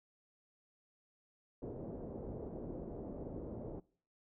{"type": "low-pass noise", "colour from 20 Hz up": "white", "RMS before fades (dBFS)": -45, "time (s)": [1.62, 3.8], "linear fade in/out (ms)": 5, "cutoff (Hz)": 520, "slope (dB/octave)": 24, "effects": ["noise-tail reverb RT60 0.5 s tail -23 dB re dry"]}